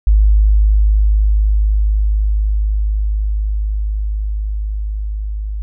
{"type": "tone with level ramp", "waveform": "sine", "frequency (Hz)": 52, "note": "G#1", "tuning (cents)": 3, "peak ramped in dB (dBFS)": [-6, -19], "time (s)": [0.07, 5.62], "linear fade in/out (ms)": 0, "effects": []}